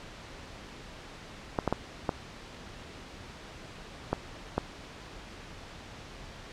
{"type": "clicks", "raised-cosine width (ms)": 1, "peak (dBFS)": -12, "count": 6, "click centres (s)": [1.588, 1.677, 1.726, 2.092, 4.13, 4.58], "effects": ["pink hiss -46 dBFS RMS until 6.52 s", "low-pass 5000 Hz 12 dB/octave"]}